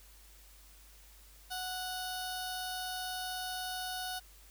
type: tone with notch filter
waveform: 10% pulse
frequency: 738 Hz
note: F#5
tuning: 5 cents flat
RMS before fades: -39 dBFS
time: 1.5-4.2 s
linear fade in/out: 20 ms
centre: 2200 Hz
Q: 1.3
effects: added 50 Hz sine -57 dBFS peak until 4.5 s + white hiss -60 dBFS RMS until 4.5 s